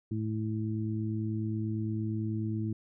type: harmonic tone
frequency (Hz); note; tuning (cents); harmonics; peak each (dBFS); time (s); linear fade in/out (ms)
109; A2; -16; 1 / 2 / 3; -32 / -35 / -37; 0.11-2.73; 5
effects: none